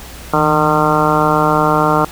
harmonic tone with a mistuned harmonic, 152.2 Hz, D#3, 38 cents flat, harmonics 1 / 2 / 3 / 4 / 5 / 6 / 7 / 8 / 9, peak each -19 / -19 / -19 / -19 / -19 / -19 / -19 / -19 / -19 dBFS, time 0.33-2.05 s, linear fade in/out 5 ms, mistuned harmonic 1, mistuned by +89 cents, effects added 60 Hz sine -34 dBFS peak until 2.11 s + pink hiss -34 dBFS RMS until 2.11 s

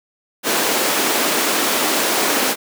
pink high-pass noise, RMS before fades -18 dBFS, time 0.43-2.56 s, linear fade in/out 50 ms, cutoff 260 Hz, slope 24 dB/octave, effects none

